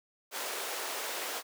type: high-pass noise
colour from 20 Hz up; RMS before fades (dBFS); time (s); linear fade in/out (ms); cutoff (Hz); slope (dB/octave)
pink; -37; 0.31-1.43; 50; 420; 24
effects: none